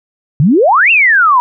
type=exponential two-way sweep; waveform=sine; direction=up then down; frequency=130.1 to 2800 to 954 Hz; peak=-5 dBFS; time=0.4-1.4 s; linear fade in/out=0 ms; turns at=0.91 s; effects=none